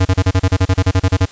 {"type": "tone bursts", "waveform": "square", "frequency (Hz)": 93.4, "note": "F#2", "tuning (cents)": 17, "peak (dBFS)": -10, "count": 15, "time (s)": [0, 1.257], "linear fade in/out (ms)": 10, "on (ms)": 53, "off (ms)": 33, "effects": ["white hiss -40 dBFS RMS until 1.31 s", "resampled to 16000 Hz"]}